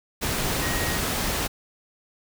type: tone in noise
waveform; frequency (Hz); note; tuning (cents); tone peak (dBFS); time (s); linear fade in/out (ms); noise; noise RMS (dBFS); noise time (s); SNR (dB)
sine; 1884; A#6; +18; -32; 0.61-0.99; 20; pink; -26; 0.21-1.48; -9
effects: none